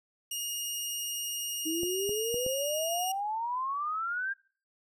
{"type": "tone", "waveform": "15% pulse", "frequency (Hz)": 2852, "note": "F7", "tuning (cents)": 36, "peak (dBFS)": -26, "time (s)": [0.31, 3.12], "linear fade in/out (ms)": 5}
{"type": "exponential sweep", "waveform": "sine", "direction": "up", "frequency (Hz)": [312.1, 1619], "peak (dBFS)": -30, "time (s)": [1.65, 4.34], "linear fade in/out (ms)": 20}
{"type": "clicks", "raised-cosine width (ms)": 2, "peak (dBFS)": -26, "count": 4, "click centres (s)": [1.833, 2.093, 2.343, 2.464]}
{"effects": ["noise-tail reverb RT60 0.4 s tail -22 dB re dry"]}